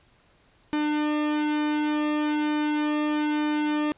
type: tone with flanger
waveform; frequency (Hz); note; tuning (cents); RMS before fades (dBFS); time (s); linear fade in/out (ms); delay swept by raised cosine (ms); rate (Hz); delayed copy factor
sawtooth; 300.3; D4; +39; -25; 0.73-3.92; 0; 1.5 to 2; 1.1; -0.8
effects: pink hiss -61 dBFS RMS until 3.97 s + resampled to 8000 Hz